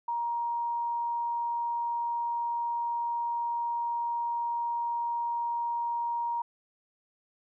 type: tone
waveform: sine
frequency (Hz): 942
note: A#5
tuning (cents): +18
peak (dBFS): -28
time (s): 0.08-6.42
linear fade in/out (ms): 5
effects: none